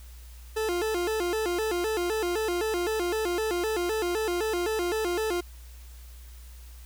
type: tone with vibrato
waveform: 40% pulse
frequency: 392 Hz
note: G4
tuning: in tune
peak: -25 dBFS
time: 0.56-5.41 s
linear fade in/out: 10 ms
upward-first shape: square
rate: 3.9 Hz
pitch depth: 190 cents each way
effects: added 60 Hz sine -43 dBFS peak until 6.85 s + white hiss -55 dBFS RMS until 6.85 s